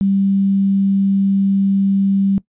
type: tone with quantisation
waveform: sine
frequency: 196 Hz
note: G3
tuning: in tune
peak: -12 dBFS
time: 0.01-2.38 s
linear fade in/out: 0 ms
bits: 7
effects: noise-tail reverb RT60 0.1 s tail -20 dB re dry + resampled to 8000 Hz